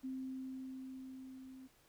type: tone with level ramp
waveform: sine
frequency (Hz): 261.6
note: C4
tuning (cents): 0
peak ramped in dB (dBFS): -39 to -51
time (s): 0.03-1.68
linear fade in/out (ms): 20
effects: pink hiss -69 dBFS RMS until 1.88 s